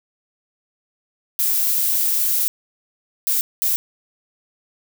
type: noise bursts at uneven times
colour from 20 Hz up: violet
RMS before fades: -19 dBFS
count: 3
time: 1.39-2.48 / 3.27-3.41 / 3.62-3.76 s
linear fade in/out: 0 ms
effects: none